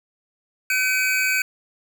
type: tone cluster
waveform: square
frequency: 1521 / 2289 / 2518 Hz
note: F#6 / D7 / D#7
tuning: +47 / -45 / +20 cents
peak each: -24 dBFS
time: 0.7-1.42 s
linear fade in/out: 2 ms
effects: none